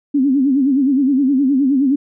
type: tone with vibrato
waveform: sine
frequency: 271.5 Hz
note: C#4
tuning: 36 cents flat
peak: -11 dBFS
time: 0.14-1.96 s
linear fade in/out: 10 ms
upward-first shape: sine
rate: 9.6 Hz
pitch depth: 120 cents each way
effects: none